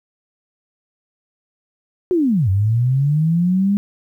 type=linear two-way sweep; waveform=sine; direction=down then up; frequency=376.4 to 92.5 to 205.3 Hz; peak=-13 dBFS; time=2.11-3.77 s; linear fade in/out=0 ms; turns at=2.49 s; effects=9-bit